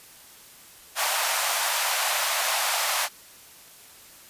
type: high-pass noise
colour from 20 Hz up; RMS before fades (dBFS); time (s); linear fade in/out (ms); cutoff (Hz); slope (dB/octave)
pink; -25; 0.95-3.09; 50; 630; 48
effects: white hiss -49 dBFS RMS until 4.29 s + resampled to 32000 Hz